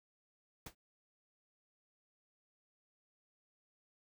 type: noise with exponential decay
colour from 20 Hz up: pink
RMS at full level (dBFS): -42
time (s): 0.66-0.75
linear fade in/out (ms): 5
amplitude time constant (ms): 19
effects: none